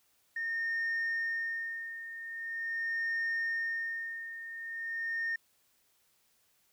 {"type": "tone with tremolo", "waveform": "sine", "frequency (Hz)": 1830, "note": "A#6", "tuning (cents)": -32, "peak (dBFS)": -28, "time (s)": [0.36, 5.36], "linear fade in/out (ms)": 5, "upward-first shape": "sine", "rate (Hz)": 0.43, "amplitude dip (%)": 75, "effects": ["tanh soft clip ceiling -28 dBFS", "white hiss -71 dBFS RMS until 6.72 s"]}